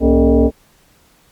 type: tone with frequency modulation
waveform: sine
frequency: 107.2 Hz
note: A2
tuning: 45 cents flat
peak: -8 dBFS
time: 0-0.51 s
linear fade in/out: 50 ms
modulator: 172 Hz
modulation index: 2.6
effects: pink hiss -53 dBFS RMS until 1.31 s + Opus 48 kbps